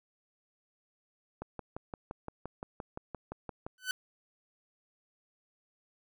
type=click train; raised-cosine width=1 ms; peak=-25 dBFS; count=14; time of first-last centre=1.42-3.665 s; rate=5.79 Hz
type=tone with exponential growth; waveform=sawtooth; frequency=1507 Hz; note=F#6; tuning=31 cents sharp; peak=-24 dBFS; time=3.78-3.91 s; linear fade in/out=1 ms; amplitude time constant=27 ms
effects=none